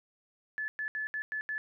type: tone bursts at uneven times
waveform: sine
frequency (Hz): 1728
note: A6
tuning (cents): -32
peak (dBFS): -32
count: 6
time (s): 0.58-0.68 / 0.79-0.88 / 0.95-1.07 / 1.14-1.22 / 1.32-1.41 / 1.49-1.58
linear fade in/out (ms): 0
effects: none